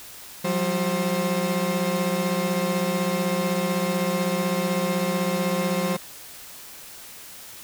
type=tone cluster; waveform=35% pulse; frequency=176.2 / 192.1 / 530 Hz; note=F3 / G3 / C5; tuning=+16 / -35 / +22 cents; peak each=-25 dBFS; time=0.44-5.97 s; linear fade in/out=10 ms; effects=white hiss -42 dBFS RMS until 7.63 s